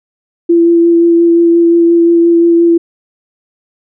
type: tone with vibrato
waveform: sine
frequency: 338.5 Hz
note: E4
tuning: 46 cents sharp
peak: -4 dBFS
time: 0.49-2.78 s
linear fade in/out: 10 ms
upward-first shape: sine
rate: 5.7 Hz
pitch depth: 12 cents each way
effects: none